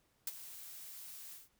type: noise with ADSR envelope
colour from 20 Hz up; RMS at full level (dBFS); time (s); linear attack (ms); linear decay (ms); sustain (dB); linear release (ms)
blue; -36; 0.27-1.49; 4; 28; -14; 170
effects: pink hiss -75 dBFS RMS until 1.59 s